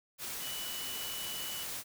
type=tone in noise; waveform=sine; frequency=2960 Hz; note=F#7; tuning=in tune; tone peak=-42 dBFS; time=0.4-1.66 s; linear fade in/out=50 ms; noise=white; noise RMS=-40 dBFS; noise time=0.18-1.84 s; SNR=-5 dB; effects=none